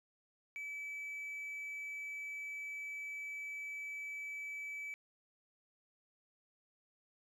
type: tone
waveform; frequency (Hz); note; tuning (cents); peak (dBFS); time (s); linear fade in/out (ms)
triangle; 2300; D7; -37; -39; 0.56-4.94; 0
effects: tanh soft clip ceiling -35 dBFS